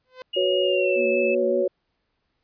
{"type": "tone with exponential growth", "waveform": "sawtooth", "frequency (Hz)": 511, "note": "C5", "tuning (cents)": -41, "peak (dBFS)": -29, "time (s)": [0.05, 0.22], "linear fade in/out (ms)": 1, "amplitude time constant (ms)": 35}
{"type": "tone with pitch glide", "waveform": "sine", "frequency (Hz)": [2868, 2615], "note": ["F7", "E7"], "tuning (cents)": [45, -15], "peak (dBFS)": -26, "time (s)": [0.33, 1.35], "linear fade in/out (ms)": 10, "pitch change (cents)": -160, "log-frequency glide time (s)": [0.62, 1.01]}
{"type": "chord", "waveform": "sine", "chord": "F# suspended fourth", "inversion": "none", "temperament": "just", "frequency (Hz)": [370, 493.3, 555], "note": ["F#4", "B4", "C#5"], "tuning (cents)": [0, -2, 2], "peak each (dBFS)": [-23, -27, -22], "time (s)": [0.36, 1.68], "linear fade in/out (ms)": 10}
{"type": "tone with vibrato", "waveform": "sine", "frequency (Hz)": 235.4, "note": "A#3", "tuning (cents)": 17, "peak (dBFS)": -29, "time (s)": [0.95, 1.65], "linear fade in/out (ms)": 50, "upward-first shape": "square", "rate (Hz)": 5.3, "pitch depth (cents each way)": 36}
{"effects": ["pink hiss -74 dBFS RMS until 2.43 s", "resampled to 11025 Hz"]}